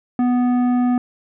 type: tone with tanh clipping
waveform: sine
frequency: 246.9 Hz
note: B3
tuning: in tune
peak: -16 dBFS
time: 0.19-0.98 s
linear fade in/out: 2 ms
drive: 11 dB
effects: none